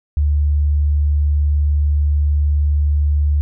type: tone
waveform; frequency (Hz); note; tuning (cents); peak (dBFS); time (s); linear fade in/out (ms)
sine; 73.42; D2; 0; -12; 0.17-3.41; 0
effects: none